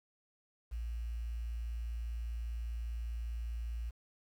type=tone with quantisation; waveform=sine; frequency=57.5 Hz; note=A#1; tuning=23 cents flat; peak=-36 dBFS; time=0.71-3.91 s; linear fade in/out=20 ms; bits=10; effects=none